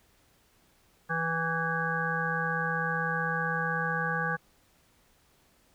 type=harmonic tone with a mistuned harmonic; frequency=164.2 Hz; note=E3; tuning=6 cents flat; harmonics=1 / 3 / 5 / 7 / 9 / 10; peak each=-34 / -37 / -36 / -35 / -34 / -32 dBFS; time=1.09-4.37 s; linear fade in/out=20 ms; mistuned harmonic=9; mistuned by=+33 cents; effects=pink hiss -65 dBFS RMS until 5.74 s